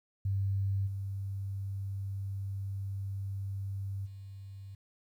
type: tone with level steps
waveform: sine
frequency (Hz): 98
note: G2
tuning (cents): 0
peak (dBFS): -28 / -34 / -43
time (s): 0.25-4.75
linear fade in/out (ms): 5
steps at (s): 0.86 / 4.05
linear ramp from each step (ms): 20
effects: 11-bit